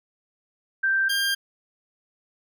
sine / 20% pulse tone pair in turn, 1568 / 1599.1 Hz, G6 / G6, 0 / +34 cents, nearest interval unison, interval 34 cents, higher second, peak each -19 / -17 dBFS, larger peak second, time 0.83-1.09 / 1.09-1.35 s, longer neither, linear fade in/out 10 ms, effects none

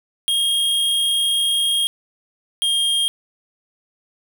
square tone pair in turn, 3247 / 3225 Hz, G#7 / G7, -40 / +48 cents, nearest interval unison, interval 12 cents, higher first, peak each -17 dBFS, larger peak neither, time 0.28-1.87 / 2.62-3.08 s, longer first, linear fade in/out 0 ms, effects none

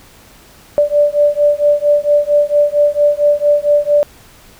sine beating tone pair, 584 / 588.4 Hz, D5 / D5, -10 / +3 cents, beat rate 4.4 Hz, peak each -12 dBFS, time 0.78-4.03 s, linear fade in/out 0 ms, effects pink hiss -43 dBFS RMS until 4.59 s

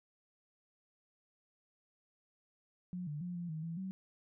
sine tone with pitch steps, 179.7 / 148.2 / 177.3 / 173.3 / 157.3 / 165.9 / 189.5 Hz, F3 / D3 / F3 / F3 / D#3 / E3 / F#3, +50 / +16 / +26 / -13 / +19 / +11 / +42 cents, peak -38 dBFS, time 2.93-3.91 s, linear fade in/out 0 ms, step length 140 ms, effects none

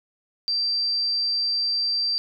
sine tone, 4695 Hz, D8, 1 cent flat, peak -21 dBFS, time 0.48-2.18 s, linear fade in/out 0 ms, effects none

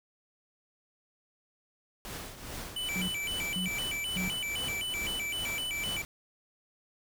pink noise with tremolo, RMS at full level -39 dBFS, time 2.05-6.05 s, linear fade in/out 0 ms, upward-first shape triangle, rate 2.4 Hz, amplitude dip 70%
square tone with vibrato, 2637 Hz, E7, in tune, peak -33 dBFS, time 2.76-6.02 s, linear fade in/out 5 ms, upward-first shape square, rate 3.9 Hz, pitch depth 220 cents each way
sine tone bursts, 183.7 Hz, F#3, 12 cents flat, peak -32 dBFS, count 3, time 2.96-4.28 s, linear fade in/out 0 ms, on 120 ms, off 480 ms
effects none

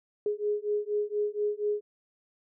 sine beating tone pair, 414.8 / 419 Hz, G#4 / G#4, -2 / +15 cents, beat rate 4.2 Hz, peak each -30 dBFS, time 0.26-1.81 s, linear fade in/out 2 ms, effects none

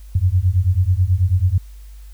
sine beating tone pair, 87.31 / 96.51 Hz, F2 / G2, 0 / -27 cents, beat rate 9.2 Hz, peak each -16 dBFS, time 0.15-1.58 s, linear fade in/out 5 ms, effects added 50 Hz sine -35 dBFS peak until 2.13 s + white hiss -54 dBFS RMS until 2.13 s

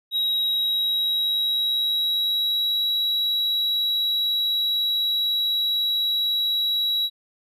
triangle tone with pitch glide, 3830 to 3886 Hz, A#7 to B7, +46 to -29 cents, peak -19 dBFS, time 0.11-7.1 s, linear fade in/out 50 ms, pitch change +25 cents, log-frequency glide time 0.45-2.88 s, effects none

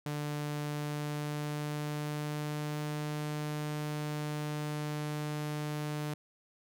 sawtooth tone with pitch glide, 148 to 149.98 Hz, D3 to D3, +14 to +37 cents, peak -30 dBFS, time 0.06-6.14 s, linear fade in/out 2 ms, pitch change +23 cents, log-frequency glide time 0.67-2.94 s, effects none

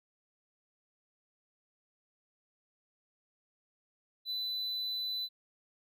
triangle tone, 3998 Hz, B7, 20 cents sharp, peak -32 dBFS, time 4.25-5.29 s, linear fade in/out 50 ms, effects none

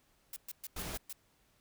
blue noise bursts, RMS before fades -43 dBFS, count 6, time 0.33-1.128 s, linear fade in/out 2 ms, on 33 ms, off 120 ms
pink noise, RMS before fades -41 dBFS, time 0.76-0.97 s, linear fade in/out 5 ms
effects pink hiss -71 dBFS RMS until 1.6 s

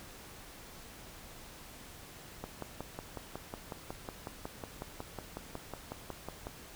click train, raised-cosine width 1 ms, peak -25 dBFS, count 23, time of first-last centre 2.44-6.469 s, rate 5.46 Hz, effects pink hiss -51 dBFS RMS until 6.75 s

